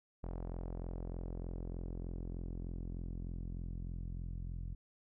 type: tone with low-pass filter sweep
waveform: sawtooth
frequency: 43.28 Hz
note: F1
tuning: 15 cents flat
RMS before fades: -42 dBFS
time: 0.23-4.75 s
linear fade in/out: 10 ms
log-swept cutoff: 790 to 140 Hz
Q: 1.1
effects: none